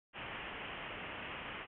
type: low-pass noise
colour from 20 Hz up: white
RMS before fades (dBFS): -45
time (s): 0.13-1.67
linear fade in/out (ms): 50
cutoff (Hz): 3100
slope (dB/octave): 96
effects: none